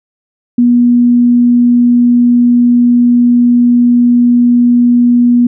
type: tone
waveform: sine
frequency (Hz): 241.8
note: B3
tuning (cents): -36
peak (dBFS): -4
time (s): 0.58-5.47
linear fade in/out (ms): 5
effects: none